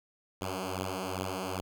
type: beating tone pair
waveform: 5% pulse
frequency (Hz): 92.5 / 95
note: F#2 / F#2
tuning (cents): 0 / +46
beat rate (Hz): 2.5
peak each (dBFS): -25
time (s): 0.41-1.61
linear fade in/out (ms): 5
effects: none